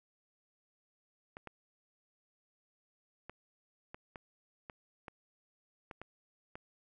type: clicks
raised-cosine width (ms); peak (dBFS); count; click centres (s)
0.5; -30; 10; 1.369 / 1.473 / 3.296 / 3.945 / 4.158 / 4.698 / 5.082 / 5.912 / 6.016 / 6.555
effects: none